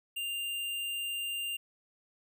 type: tone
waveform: square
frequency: 2794 Hz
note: F7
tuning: in tune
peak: -34 dBFS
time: 0.16-1.57 s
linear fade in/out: 10 ms
effects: none